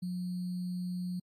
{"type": "tone with sample-and-hold", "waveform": "sine", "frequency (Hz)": 179.9, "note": "F#3", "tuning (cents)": -48, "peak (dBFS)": -33, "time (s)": [0.02, 1.2], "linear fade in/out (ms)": 10, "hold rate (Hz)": 4410, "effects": ["AAC 64 kbps"]}